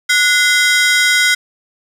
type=ring-modulated tone; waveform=sawtooth; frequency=1760 Hz; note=A6; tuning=in tune; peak=-3 dBFS; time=0.09-1.35 s; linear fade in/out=10 ms; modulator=294 Hz; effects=low-pass 10000 Hz 12 dB/octave + 7-bit